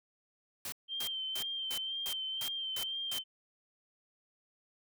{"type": "noise bursts", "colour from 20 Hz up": "white", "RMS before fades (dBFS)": -40, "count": 8, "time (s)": [0.65, 3.186], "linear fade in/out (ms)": 2, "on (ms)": 72, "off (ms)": 280}
{"type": "tone with vibrato", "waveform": "sine", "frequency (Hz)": 3136, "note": "G7", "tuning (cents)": 0, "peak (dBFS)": -35, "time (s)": [0.88, 3.24], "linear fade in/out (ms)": 50, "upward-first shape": "sine", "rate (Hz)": 2, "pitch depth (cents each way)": 34}
{"effects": []}